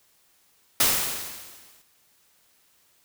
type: noise with exponential decay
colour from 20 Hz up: white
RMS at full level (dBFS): -18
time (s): 0.8-1.82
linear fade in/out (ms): 5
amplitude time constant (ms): 220
effects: white hiss -63 dBFS RMS until 3.04 s